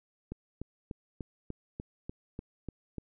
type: click train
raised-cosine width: 3 ms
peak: -25 dBFS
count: 10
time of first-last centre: 0.32-2.983 s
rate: 3.38 Hz
effects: none